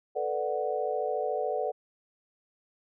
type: chord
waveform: sine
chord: B minor seventh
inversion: third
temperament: equal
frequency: 440 / 493.9 / 587.3 / 740 Hz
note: A4 / B4 / D5 / F#5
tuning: 0 / 0 / 0 / 0 cents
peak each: -33 dBFS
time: 0.15-1.72 s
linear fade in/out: 20 ms
effects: none